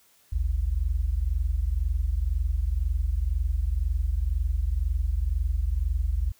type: tone pair together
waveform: sine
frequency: 51.01 / 73 Hz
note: G#1 / D2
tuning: -30 / -10 cents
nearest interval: tritone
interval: 620 cents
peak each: -25 / -26 dBFS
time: 0.32-6.32 s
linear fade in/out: 10 ms
effects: white hiss -61 dBFS RMS until 6.39 s